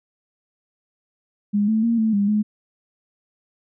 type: tone with pitch steps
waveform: sine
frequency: 205.4 / 219.6 / 231.7 / 220.6 / 201.7 / 211.2 Hz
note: G#3 / A3 / A#3 / A3 / G3 / G#3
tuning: -19 / -3 / -10 / +5 / +50 / +29 cents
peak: -16 dBFS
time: 1.53-2.43 s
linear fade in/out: 20 ms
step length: 150 ms
effects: none